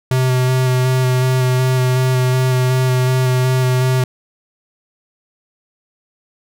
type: tone with vibrato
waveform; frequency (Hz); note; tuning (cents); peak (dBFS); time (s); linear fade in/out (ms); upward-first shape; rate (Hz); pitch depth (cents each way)
square; 128.2; C3; -35; -13; 0.11-4.04; 2; square; 2.7; 12
effects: none